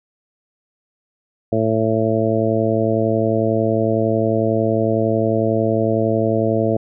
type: harmonic tone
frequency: 111 Hz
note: A2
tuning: 16 cents sharp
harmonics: 1 / 2 / 3 / 4 / 5 / 6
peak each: -22 / -22 / -22 / -22 / -22 / -22 dBFS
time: 1.52-6.77 s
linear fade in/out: 5 ms
effects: none